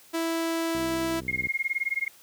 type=tone; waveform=sawtooth; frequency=329.6 Hz; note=E4; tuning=in tune; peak=-22 dBFS; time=0.13-1.21 s; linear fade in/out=20 ms
type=click train; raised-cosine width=3 ms; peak=-27 dBFS; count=47; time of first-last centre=0.75-1.47 s; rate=63.9 Hz
type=tone with tremolo; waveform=sine; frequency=2144 Hz; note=C7; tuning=42 cents sharp; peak=-22 dBFS; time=1.28-2.08 s; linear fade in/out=2 ms; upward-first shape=sine; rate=19 Hz; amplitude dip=100%
effects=white hiss -54 dBFS RMS until 2.22 s + high-pass 60 Hz 12 dB/octave